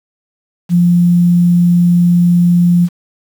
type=tone with quantisation; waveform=sine; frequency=174.61 Hz; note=F3; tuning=in tune; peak=-6 dBFS; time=0.69-2.89 s; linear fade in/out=50 ms; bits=6; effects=none